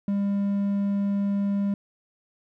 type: tone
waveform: triangle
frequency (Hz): 200.3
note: G3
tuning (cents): +38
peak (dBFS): -20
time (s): 0.08-1.74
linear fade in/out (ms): 2
effects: none